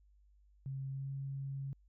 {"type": "tone with pitch glide", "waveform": "sine", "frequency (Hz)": [135.1, 137.07], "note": ["C#3", "C#3"], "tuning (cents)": [-44, -19], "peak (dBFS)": -38, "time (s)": [0.66, 1.73], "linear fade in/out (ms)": 0, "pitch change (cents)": 25, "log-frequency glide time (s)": [0.91, 1.1], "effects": ["added 50 Hz sine -63 dBFS peak until 1.88 s"]}